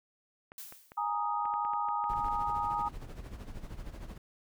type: clicks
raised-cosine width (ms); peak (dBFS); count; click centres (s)
0.5; -33; 12; 0.519 / 0.724 / 0.919 / 1.455 / 1.539 / 1.65 / 1.735 / 1.887 / 2.041 / 2.135 / 2.245 / 2.284
type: noise with exponential decay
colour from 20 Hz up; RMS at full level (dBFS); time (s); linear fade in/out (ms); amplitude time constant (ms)
blue; -42; 0.58-1.14; 2; 120
type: chord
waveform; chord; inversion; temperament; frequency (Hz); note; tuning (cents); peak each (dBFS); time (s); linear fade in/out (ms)
sine; Ab suspended second; none; equal; 830.6 / 932.3 / 1244.5; Ab5 / Bb5 / Eb6; 0 / 0 / 0; -34; 0.97-2.89; 10
type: noise with tremolo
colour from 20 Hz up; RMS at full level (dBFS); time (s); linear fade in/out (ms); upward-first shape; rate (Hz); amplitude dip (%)
brown; -40; 2.09-4.18; 5; sine; 13; 65
effects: none